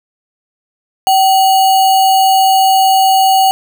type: tone with sample-and-hold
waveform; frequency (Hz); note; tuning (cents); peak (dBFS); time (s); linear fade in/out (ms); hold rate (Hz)
sine; 767; G5; -38; -6; 1.07-3.51; 0; 3675
effects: none